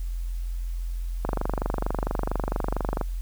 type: click train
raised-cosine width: 1 ms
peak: -12 dBFS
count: 44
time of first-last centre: 1.25-3.012 s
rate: 24.4 Hz
effects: added 43 Hz sine -27 dBFS peak until 3.21 s + white hiss -54 dBFS RMS until 3.21 s